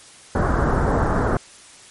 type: low-pass noise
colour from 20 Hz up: pink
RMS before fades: -19 dBFS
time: 0.35-1.37 s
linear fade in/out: 2 ms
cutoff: 1600 Hz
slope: 48 dB/octave
effects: white hiss -45 dBFS RMS until 1.9 s + MP3 48 kbps